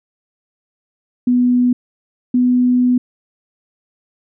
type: tone pair in turn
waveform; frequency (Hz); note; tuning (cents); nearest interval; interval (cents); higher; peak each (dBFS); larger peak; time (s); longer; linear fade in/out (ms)
sine; 246.9 / 248.5; B3 / B3; 0 / +11; unison; 11; second; -10; neither; 1.27-1.73 / 2.34-2.98; second; 5
effects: none